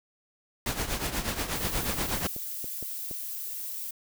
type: noise with tremolo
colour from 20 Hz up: pink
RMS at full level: -28 dBFS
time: 0.66-2.27 s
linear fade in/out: 2 ms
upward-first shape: triangle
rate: 8.3 Hz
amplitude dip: 75%
type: noise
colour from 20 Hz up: violet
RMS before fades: -36 dBFS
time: 1.55-3.91 s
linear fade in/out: 5 ms
type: clicks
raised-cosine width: 2 ms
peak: -27 dBFS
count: 5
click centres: 1.833 / 2.364 / 2.643 / 2.827 / 3.112 s
effects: none

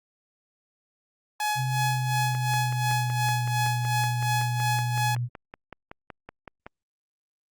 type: tone with tremolo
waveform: sawtooth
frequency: 844 Hz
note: G#5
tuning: 28 cents sharp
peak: -20 dBFS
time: 1.4-5.15 s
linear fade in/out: 2 ms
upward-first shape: sine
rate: 2.8 Hz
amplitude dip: 65%
type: tone with pitch glide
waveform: sine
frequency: 129.3 to 121.34 Hz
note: C3 to B2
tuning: -20 to -30 cents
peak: -25 dBFS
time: 1.55-5.29 s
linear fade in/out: 50 ms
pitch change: -110 cents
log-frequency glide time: 1.7-3.51 s
type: click train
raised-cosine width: 0.5 ms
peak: -24 dBFS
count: 24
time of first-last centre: 2.35-6.665 s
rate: 5.33 Hz
effects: Opus 48 kbps

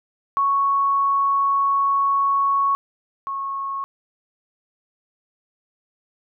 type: tone pair in turn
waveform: sine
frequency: 1108.7 / 1097.2 Hz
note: C#6 / C#6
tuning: 0 / -18 cents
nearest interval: unison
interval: 18 cents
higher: first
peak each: -16 / -24 dBFS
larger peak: first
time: 0.37-2.75 / 3.27-3.84 s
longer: first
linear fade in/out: 0 ms
effects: none

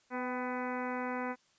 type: harmonic tone with a mistuned harmonic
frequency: 250 Hz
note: B3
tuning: 21 cents sharp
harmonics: 1 / 2 / 3 / 4 / 5 / 6 / 7 / 8 / 9 / 10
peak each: -38 / -40 / -42 / -41 / -47 / -44 / -51 / -46 / -51 / -54 dBFS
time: 0.1-1.36 s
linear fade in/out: 50 ms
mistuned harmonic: 3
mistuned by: +37 cents
effects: white hiss -69 dBFS RMS until 1.58 s + resampled to 16000 Hz

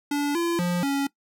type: tone with pitch steps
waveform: square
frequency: 288.4 / 340.4 / 176.2 / 278.5 Hz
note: D4 / F4 / F3 / C#4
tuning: -31 / -44 / +16 / +8 cents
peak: -23 dBFS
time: 0.11-1.07 s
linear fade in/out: 5 ms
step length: 240 ms
effects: noise-tail reverb RT60 0.1 s tail -20 dB re dry

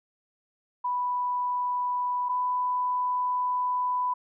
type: tone pair in turn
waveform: sine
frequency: 987.8 / 995.2 Hz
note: B5 / B5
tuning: 0 / +13 cents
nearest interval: unison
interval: 13 cents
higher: second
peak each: -25 / -24 dBFS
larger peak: second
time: 0.84-2.29 / 2.29-4.14 s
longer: second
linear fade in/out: 10 ms
effects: none

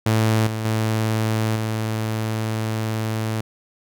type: tone with level steps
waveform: sawtooth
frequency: 110.2 Hz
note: A2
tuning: 3 cents sharp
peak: -12 / -20 / -15 / -18 dBFS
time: 0.06-3.41 s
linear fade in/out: 5 ms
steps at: 0.47 / 0.65 / 1.56 s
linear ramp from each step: 2 ms
effects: none

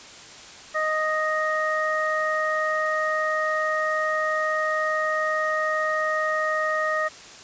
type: harmonic tone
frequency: 622.3 Hz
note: D#5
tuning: in tune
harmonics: 1 / 2 / 3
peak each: -26 / -26 / -26 dBFS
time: 0.74-7.09 s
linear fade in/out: 20 ms
effects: white hiss -43 dBFS RMS until 7.43 s + resampled to 16000 Hz

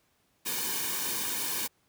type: noise with comb filter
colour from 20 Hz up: white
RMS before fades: -32 dBFS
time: 0.45-1.68 s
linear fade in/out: 20 ms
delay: 1.5 ms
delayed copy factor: -0.7
effects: pink hiss -70 dBFS RMS until 1.88 s + high-pass 80 Hz 12 dB/octave

